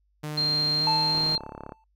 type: tone with pitch glide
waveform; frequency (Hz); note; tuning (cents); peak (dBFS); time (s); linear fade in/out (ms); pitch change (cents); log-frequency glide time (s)
sawtooth; 151.2 to 156.35; D#3 to D#3; -49 to +9; -27; 0.23-1.36; 10; +58; 0.77-0.84
type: tone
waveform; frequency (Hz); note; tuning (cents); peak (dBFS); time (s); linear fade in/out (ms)
sine; 4186; C8; 0; -22; 0.37-1.38; 10
type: tone with exponential decay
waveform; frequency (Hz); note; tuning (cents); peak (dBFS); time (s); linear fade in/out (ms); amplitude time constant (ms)
triangle; 882; A5; +4; -20; 0.87-1.84; 1; 210
type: click train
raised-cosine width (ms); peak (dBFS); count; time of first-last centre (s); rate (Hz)
1; -23; 21; 1.15-1.721; 35
effects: noise-tail reverb RT60 0.1 s tail -25 dB re dry + added 50 Hz sine -65 dBFS peak until 1.95 s